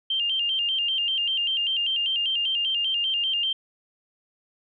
sine tone with vibrato, 2971 Hz, F#7, 6 cents sharp, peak -22 dBFS, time 0.1-3.53 s, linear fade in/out 5 ms, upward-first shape square, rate 5.1 Hz, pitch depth 95 cents each way, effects none

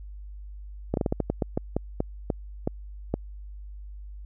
slowing click train, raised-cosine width 2 ms, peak -11 dBFS, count 14, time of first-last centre 0.94-3.14 s, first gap 32 ms, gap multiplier 1.25, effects added 50 Hz sine -38 dBFS peak until 4.25 s

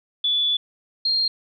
sine tone pair in turn, 3451 / 4213 Hz, A7 / C8, -34 / +11 cents, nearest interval minor third, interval 345 cents, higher second, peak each -18 dBFS, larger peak neither, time 0.24-0.57 / 1.05-1.28 s, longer first, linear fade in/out 5 ms, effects none

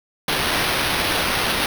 violet noise with sample-and-hold, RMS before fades -21 dBFS, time 0.28-1.66 s, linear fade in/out 2 ms, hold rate 7350 Hz, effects none

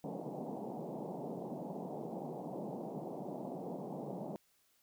pink band-pass noise, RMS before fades -43 dBFS, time 0.04-4.36 s, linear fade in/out 0 ms, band 150 to 850 Hz, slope 48 dB/octave, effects white hiss -73 dBFS RMS until 4.82 s

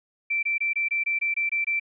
sine tone bursts, 2340 Hz, D7, 7 cents flat, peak -22 dBFS, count 10, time 0.3-1.798 s, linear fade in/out 10 ms, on 130 ms, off 22 ms, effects none

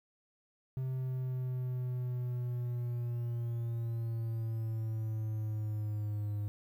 triangle linear sweep, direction down, 130.81 to 103.2 Hz, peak -31 dBFS, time 0.77-6.48 s, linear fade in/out 0 ms, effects 11-bit

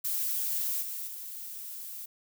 violet noise with level steps, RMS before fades -31 / -37 / -41 dBFS, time 0.04-2.06 s, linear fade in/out 10 ms, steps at 0.81 / 1.06 s, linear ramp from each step 20 ms, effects none

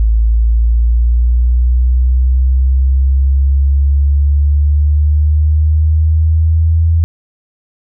sine linear sweep, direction up, 54.6 to 82.41 Hz, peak -7 dBFS, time 0-7.04 s, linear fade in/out 0 ms, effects none

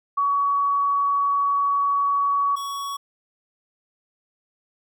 sine / square tone pair in turn, 1128 / 1120.2 Hz, C#6 / C#6, +30 / +18 cents, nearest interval unison, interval 12 cents, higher first, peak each -18 / -28 dBFS, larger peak first, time 0.17-2.56 / 2.56-2.97 s, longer first, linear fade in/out 10 ms, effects none

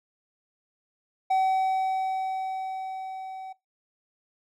triangle tone with level ramp, 760 Hz, F#5, 46 cents sharp, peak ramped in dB -18 to -35 dBFS, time 1.3-3.53 s, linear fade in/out 10 ms, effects noise-tail reverb RT60 0.2 s tail -20 dB re dry

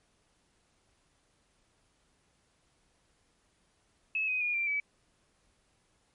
sine tone with pitch steps, 2589 / 2511 / 2435 / 2362 / 2291 Hz, E7 / D#7 / D#7 / D7 / D7, -32 / +15 / -38 / +9 / -44 cents, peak -28 dBFS, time 4.15-4.8 s, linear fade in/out 2 ms, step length 130 ms, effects pink hiss -71 dBFS RMS until 6.14 s + MP3 48 kbps

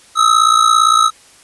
square ring-modulated tone, 1284 Hz, E6, 46 cents flat, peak -6 dBFS, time 0.15-1.11 s, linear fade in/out 50 ms, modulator 28.8 Hz, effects white hiss -45 dBFS RMS until 1.43 s + resampled to 24000 Hz

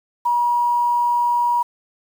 sine tone with quantisation, 960 Hz, B5, 49 cents flat, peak -15 dBFS, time 0.25-1.63 s, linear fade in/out 10 ms, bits 7, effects none

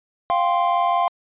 triangle chord, F suspended second, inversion none, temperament equal, 698.5 / 784 / 1046.5 Hz, F5 / G5 / C6, 0 / 0 / 0 cents, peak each -18 / -22 / -19 dBFS, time 0.3-1.08 s, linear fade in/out 0 ms, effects resampled to 8000 Hz

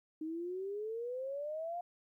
sine exponential sweep, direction up, 308.8 to 713 Hz, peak -37 dBFS, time 0.21-1.81 s, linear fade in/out 5 ms, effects 13-bit

